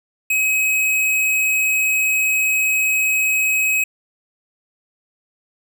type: tone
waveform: square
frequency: 2545 Hz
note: D#7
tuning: 39 cents sharp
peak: -16 dBFS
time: 0.3-3.84 s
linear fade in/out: 5 ms
effects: none